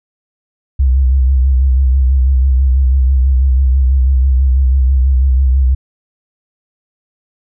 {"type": "tone with vibrato", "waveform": "sine", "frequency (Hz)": 65.41, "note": "C2", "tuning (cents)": 0, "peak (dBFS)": -7, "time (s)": [0.79, 5.75], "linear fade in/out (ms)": 10, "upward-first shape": "sine", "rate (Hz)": 6.1, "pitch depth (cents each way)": 67, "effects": []}